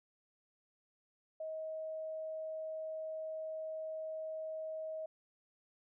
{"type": "tone", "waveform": "sine", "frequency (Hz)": 633, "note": "D#5", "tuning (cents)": 30, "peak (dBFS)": -39, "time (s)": [1.4, 5.06], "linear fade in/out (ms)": 5, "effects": []}